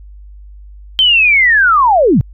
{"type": "linear sweep", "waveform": "sine", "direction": "down", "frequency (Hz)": [3141, 100], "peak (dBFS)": -6, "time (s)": [0.99, 2.21], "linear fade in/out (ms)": 0, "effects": ["added 50 Hz sine -32 dBFS peak until 2.33 s"]}